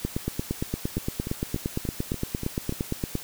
two click trains, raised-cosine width 3 ms, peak -18 / -13 dBFS, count 7 / 28, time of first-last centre 0.98-2.724 / 0.05-3.153 s, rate 3.44 / 8.7 Hz, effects white hiss -41 dBFS RMS until 3.23 s

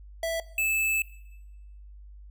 square tone pair in turn, 659.3 / 2621 Hz, E5 / E7, 0 / -11 cents, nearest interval 2 octaves, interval 2389 cents, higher second, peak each -27 / -24 dBFS, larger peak second, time 0.23-0.4 / 0.58-1.02 s, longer second, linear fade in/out 2 ms, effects noise-tail reverb RT60 1.0 s tail -19 dB re dry + added 50 Hz sine -44 dBFS peak until 2.3 s

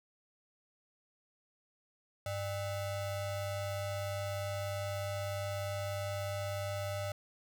square ring-modulated tone, 349.2 Hz, F4, in tune, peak -33 dBFS, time 2.26-7.12 s, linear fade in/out 2 ms, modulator 250 Hz, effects none

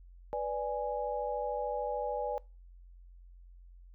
sine chord, G# diminished, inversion first, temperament equal, 493.9 / 587.3 / 830.6 Hz, B4 / D5 / G#5, 0 / 0 / 0 cents, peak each -36 / -36 / -36 dBFS, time 0.33-2.38 s, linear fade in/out 0 ms, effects noise-tail reverb RT60 0.3 s tail -24 dB re dry + added 44 Hz sine -51 dBFS peak until 3.94 s

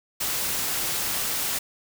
white noise, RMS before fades -27 dBFS, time 0.2-1.59 s, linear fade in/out 10 ms, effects none

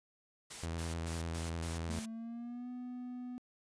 white noise bursts, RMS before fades -46 dBFS, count 6, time 0.5-2.06 s, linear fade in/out 10 ms, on 160 ms, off 120 ms
sawtooth tone with vibrato, 82.9 Hz, E2, 10 cents sharp, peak -33 dBFS, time 0.63-1.99 s, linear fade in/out 0 ms, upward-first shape sine, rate 10 Hz, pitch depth 26 cents each way
triangle tone with pitch glide, 220.9 to 248 Hz, A3 to B3, +7 to +7 cents, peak -39 dBFS, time 1.89-3.38 s, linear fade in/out 0 ms, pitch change +200 cents, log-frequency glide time 2.01-2.69 s
effects resampled to 22050 Hz

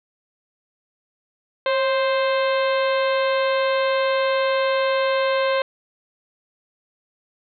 harmonic tone with a mistuned harmonic, 523.3 Hz, C5, in tune, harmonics 1 / 2 / 3 / 4 / 5 / 6 / 7 / 8, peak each -19 / -25 / -29 / -31 / -33 / -35 / -36 / -37 dBFS, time 1.66-5.62 s, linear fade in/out 2 ms, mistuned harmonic 1, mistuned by +48 cents, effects none

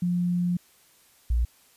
sine tone pair in turn, 176.5 / 58.9 Hz, F3 / A#1, +19 / +19 cents, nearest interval octave + perfect fifth, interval 1900 cents, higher first, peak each -22 / -20 dBFS, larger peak second, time 0.02-0.57 / 1.3-1.45 s, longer first, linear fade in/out 5 ms, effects white hiss -59 dBFS RMS until 1.76 s + resampled to 32000 Hz

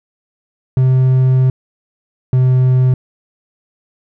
triangle tone pair in turn, 129.6 / 128.19 Hz, C3 / C3, -16 / -35 cents, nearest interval unison, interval 19 cents, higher first, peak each -6 dBFS, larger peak neither, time 0.77-1.5 / 2.33-2.94 s, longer first, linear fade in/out 2 ms, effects none

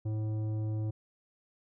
sine tone with tanh clipping, 108.2 Hz, A2, 29 cents flat, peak -32 dBFS, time 0.05-0.91 s, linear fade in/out 10 ms, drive 11 dB, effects none

